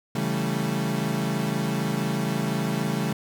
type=chord; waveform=35% pulse; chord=A dominant seventh; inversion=first; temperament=equal; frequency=138.59 / 164.81 / 196 / 220 Hz; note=C#3 / E3 / G3 / A3; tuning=0 / 0 / 0 / 0 cents; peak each=-28 dBFS; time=0.15-3.13 s; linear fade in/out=5 ms; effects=none